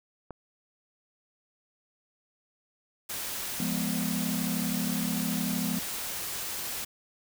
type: click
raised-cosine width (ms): 1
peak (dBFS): -25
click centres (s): 0.307
type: noise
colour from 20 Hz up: white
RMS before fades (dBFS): -35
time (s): 3.09-6.85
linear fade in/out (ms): 10
type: chord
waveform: triangle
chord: F diminished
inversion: none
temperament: equal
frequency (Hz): 174.61 / 207.7 / 246.9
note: F3 / Ab3 / Cb4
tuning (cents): 0 / 0 / 0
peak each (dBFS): -31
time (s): 3.6-5.79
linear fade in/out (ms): 2
effects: none